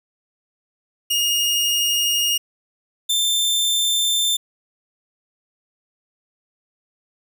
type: tone pair in turn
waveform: sawtooth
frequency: 2852 / 3565 Hz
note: F7 / A7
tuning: +36 / +22 cents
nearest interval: major third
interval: 386 cents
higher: second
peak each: -14 dBFS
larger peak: neither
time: 1.1-2.38 / 3.09-4.37 s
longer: neither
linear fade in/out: 10 ms
effects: none